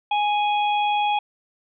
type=harmonic tone; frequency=830.6 Hz; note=G#5; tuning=in tune; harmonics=1 / 3 / 4; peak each=-19 / -29 / -31 dBFS; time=0.11-1.19 s; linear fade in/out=5 ms; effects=none